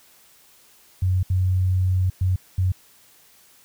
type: tone bursts at uneven times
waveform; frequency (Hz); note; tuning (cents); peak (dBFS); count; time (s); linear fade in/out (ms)
sine; 92.5; F#2; 0; -17; 4; 1.02-1.23 / 1.3-2.1 / 2.21-2.36 / 2.58-2.72; 5
effects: white hiss -54 dBFS RMS until 3.64 s